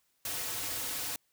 white noise with comb filter, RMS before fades -36 dBFS, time 0.25-1.16 s, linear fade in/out 2 ms, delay 5 ms, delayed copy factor -0.75, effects white hiss -74 dBFS RMS until 1.32 s

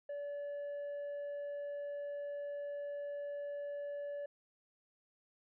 sine tone with tanh clipping, 575 Hz, D5, 37 cents flat, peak -40 dBFS, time 0.09-4.26 s, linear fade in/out 5 ms, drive 3 dB, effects none

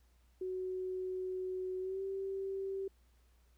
sine tone with pitch glide, 371.3 to 387.7 Hz, F#4 to G4, +6 to -19 cents, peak -36 dBFS, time 0.41-2.88 s, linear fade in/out 5 ms, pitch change +75 cents, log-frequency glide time 1.8-2.02 s, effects added 60 Hz sine -65 dBFS peak until 3.57 s + pink hiss -75 dBFS RMS until 3.57 s

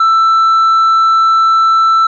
sine tone with tanh clipping, 1328 Hz, E6, 12 cents sharp, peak -7 dBFS, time 0-2.07 s, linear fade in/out 5 ms, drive 3 dB, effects none

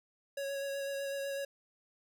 square tone with vibrato, 554.4 Hz, C#5, in tune, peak -36 dBFS, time 0.37-1.45 s, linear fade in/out 5 ms, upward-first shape sine, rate 8 Hz, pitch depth 15 cents each way, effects none

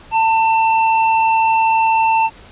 square tone, 894 Hz, A5, 27 cents sharp, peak -12 dBFS, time 0.11-2.3 s, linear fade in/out 50 ms, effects pink hiss -42 dBFS RMS until 2.51 s + resampled to 8000 Hz

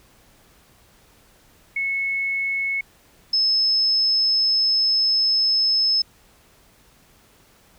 sine tone pair in turn, 2196 / 5205 Hz, C#7 / E8, -17 / -23 cents, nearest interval octave + minor third, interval 1494 cents, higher second, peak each -21 / -16 dBFS, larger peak second, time 1.76-2.81 / 3.33-6.02 s, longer second, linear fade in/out 5 ms, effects pink hiss -55 dBFS RMS until 7.78 s

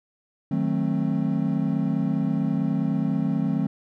triangle chord, D# diminished seventh, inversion none, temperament equal with one note detuned, 155.56 / 185 / 220 / 266 Hz, D#3 / F#3 / A3 / C4, 0 / 0 / 0 / +29 cents, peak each -25 dBFS, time 0.51-3.67 s, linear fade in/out 5 ms, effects none

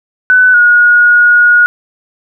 sine tone pair in turn, 1500 / 1444.9 Hz, F#6 / F#6, +23 / -42 cents, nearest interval minor second, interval 65 cents, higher first, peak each -3 dBFS, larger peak neither, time 0.3-0.54 / 0.54-1.66 s, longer second, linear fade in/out 0 ms, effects none

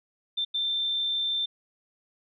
sine tone bursts at uneven times, 3567 Hz, A7, 23 cents sharp, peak -25 dBFS, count 2, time 0.37-0.45 / 0.54-1.46 s, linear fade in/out 10 ms, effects none

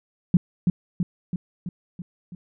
sine tone with echo, 177.4 Hz, F3, 27 cents sharp, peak -11 dBFS, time 0.34-0.37 s, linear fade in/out 2 ms, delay 330 ms, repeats 6, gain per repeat -4 dB, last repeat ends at 2.35 s, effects none

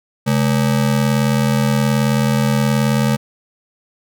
square ring-modulated tone, 174.61 Hz, F3, in tune, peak -11 dBFS, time 0.26-3.17 s, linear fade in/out 20 ms, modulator 39.4 Hz, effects none

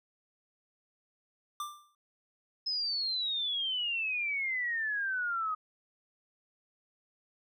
square tone with exponential decay, 1184 Hz, D6, 14 cents sharp, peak -33 dBFS, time 1.6-1.95 s, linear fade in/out 2 ms, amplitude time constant 74 ms
sine exponential sweep, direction down, 5160 to 1244.5 Hz, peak -30 dBFS, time 2.66-5.55 s, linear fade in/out 10 ms
effects none

